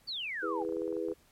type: exponential sweep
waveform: sine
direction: down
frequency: 4699 to 750 Hz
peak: -34 dBFS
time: 0.07-0.64 s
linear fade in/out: 20 ms
type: chord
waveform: sine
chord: E major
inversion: none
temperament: just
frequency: 329.6 / 412 / 494.4 Hz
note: E4 / G#4 / B4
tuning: 0 / -14 / +2 cents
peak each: -36 dBFS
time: 0.42-1.14 s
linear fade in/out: 20 ms
type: clicks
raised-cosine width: 1 ms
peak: -36 dBFS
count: 11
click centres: 0.619 / 0.65 / 0.691 / 0.724 / 0.768 / 0.819 / 0.878 / 0.926 / 0.968 / 1.085 / 1.117 s
effects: pink hiss -65 dBFS RMS until 1.31 s + MP3 64 kbps